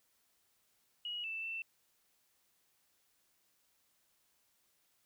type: tone with pitch steps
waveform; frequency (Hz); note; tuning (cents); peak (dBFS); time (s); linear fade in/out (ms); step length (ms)
sine; 2902 / 2653 / 2674; F#7 / E7 / E7; -34 / +10 / +24; -38; 1.05-1.62; 2; 190
effects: white hiss -75 dBFS RMS until 5.05 s